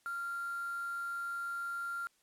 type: tone with quantisation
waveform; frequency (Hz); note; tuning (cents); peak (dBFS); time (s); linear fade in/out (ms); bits
sine; 1387; F6; -12; -36; 0.06-2.07; 0; 8
effects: white hiss -72 dBFS RMS until 2.22 s + low-pass 11000 Hz 12 dB/octave